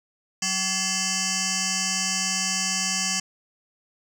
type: tone with frequency modulation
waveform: sine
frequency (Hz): 187.3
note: F#3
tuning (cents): +21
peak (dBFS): -21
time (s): 0.42-3.2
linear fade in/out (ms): 5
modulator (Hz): 951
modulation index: 7.6
effects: tanh soft clip ceiling -20 dBFS + 9-bit